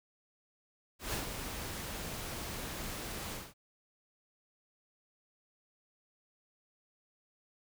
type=noise with ADSR envelope; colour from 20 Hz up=pink; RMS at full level=-35 dBFS; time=0.99-3.54 s; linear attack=140 ms; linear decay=120 ms; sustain=-6 dB; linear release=210 ms; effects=none